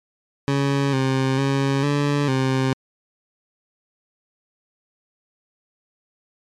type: tone with pitch steps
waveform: 20% pulse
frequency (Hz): 139.4 / 132.7 / 137.3 / 144.2 / 132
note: C#3 / C3 / C#3 / D3 / C3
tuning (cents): +10 / +25 / -16 / -31 / +16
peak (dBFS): -13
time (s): 0.48-2.73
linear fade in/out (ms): 0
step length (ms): 450
effects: low-pass 6000 Hz 12 dB/octave + MP3 96 kbps